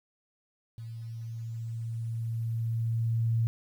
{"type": "tone with level ramp", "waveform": "sine", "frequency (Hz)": 114.4, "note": "A#2", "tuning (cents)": -32, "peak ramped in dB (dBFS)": [-38, -23], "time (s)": [0.78, 3.47], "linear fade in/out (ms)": 0, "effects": ["10-bit"]}